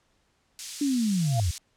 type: high-pass noise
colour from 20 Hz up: pink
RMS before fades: -35 dBFS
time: 0.59-1.58 s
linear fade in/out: 0 ms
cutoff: 5200 Hz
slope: 12 dB/octave
type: linear sweep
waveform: sine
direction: down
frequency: 294.4 to 75.4 Hz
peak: -22 dBFS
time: 0.81-1.51 s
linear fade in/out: 5 ms
type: tone with exponential growth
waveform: sine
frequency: 689 Hz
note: F5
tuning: 24 cents flat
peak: -24 dBFS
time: 1.2-1.4 s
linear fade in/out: 2 ms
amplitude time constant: 42 ms
effects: pink hiss -69 dBFS RMS until 1.76 s + low-pass 8000 Hz 12 dB/octave